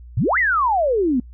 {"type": "exponential two-way sweep", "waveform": "sine", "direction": "up then down", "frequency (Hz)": [92.5, 2113, 234], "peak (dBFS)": -15, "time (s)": [0.17, 1.2], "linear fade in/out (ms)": 5, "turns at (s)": 0.38, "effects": ["noise-tail reverb RT60 0.1 s tail -24 dB re dry", "added 60 Hz sine -37 dBFS peak until 1.33 s"]}